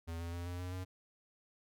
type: tone with pitch steps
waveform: square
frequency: 83.1 / 84.85 / 86.63 / 88.45 / 90.31 / 92.21 Hz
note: E2 / F2 / F2 / F2 / F#2 / F#2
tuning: +15 / -49 / -13 / +23 / -41 / -5 cents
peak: -40 dBFS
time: 0.07-0.85 s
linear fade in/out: 20 ms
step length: 130 ms
effects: none